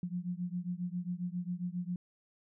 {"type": "beating tone pair", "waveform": "sine", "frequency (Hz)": [174.61, 182.01], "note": ["F3", "F#3"], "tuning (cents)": [0, -28], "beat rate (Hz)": 7.4, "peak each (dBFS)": [-37, -38], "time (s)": [0.03, 1.96], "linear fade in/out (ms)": 2, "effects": []}